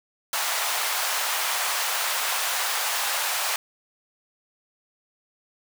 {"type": "high-pass noise", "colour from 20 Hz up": "pink", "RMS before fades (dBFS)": -26, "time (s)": [0.33, 3.56], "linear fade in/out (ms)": 2, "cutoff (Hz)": 730, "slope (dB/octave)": 24, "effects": []}